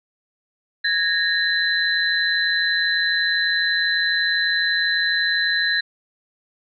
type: tone cluster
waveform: sine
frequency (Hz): 1660 / 1832 / 4033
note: G#6 / A#6 / B7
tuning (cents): -1 / -31 / +36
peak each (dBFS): -22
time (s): 0.84-5.81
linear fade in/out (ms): 10
effects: none